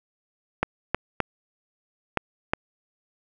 clicks, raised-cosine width 0.5 ms, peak -6 dBFS, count 5, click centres 0.63 / 0.946 / 1.203 / 2.173 / 2.535 s, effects none

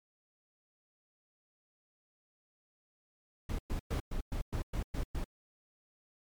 brown noise bursts, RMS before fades -34 dBFS, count 9, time 3.49-5.243 s, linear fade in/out 5 ms, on 97 ms, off 110 ms, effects MP3 96 kbps

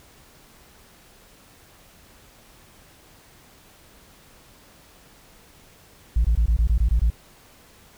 sine tone bursts, 56 Hz, A1, 31 cents sharp, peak -13 dBFS, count 9, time 6.16-7.101 s, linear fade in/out 5 ms, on 85 ms, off 22 ms, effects tanh soft clip ceiling -14 dBFS + pink hiss -52 dBFS RMS until 7.97 s

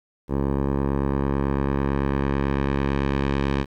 10% pulse tone with low-pass filter sweep, 69 Hz, C#2, 7 cents flat, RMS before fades -23 dBFS, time 0.28-3.66 s, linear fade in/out 50 ms, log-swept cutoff 800 to 3300 Hz, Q 0.86, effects 9-bit

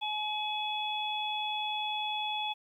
harmonic tone, 850 Hz, G#5, 40 cents sharp, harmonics 1 / 3 / 4, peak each -34 / -39 / -35 dBFS, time 0.01-2.54 s, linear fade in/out 20 ms, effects 11-bit

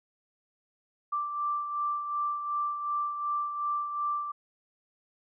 sine beating tone pair, 1174.7 / 1177.4 Hz, D6 / D6, 0 / +4 cents, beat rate 2.7 Hz, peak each -29 / -38 dBFS, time 1.12-4.32 s, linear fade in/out 10 ms, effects none

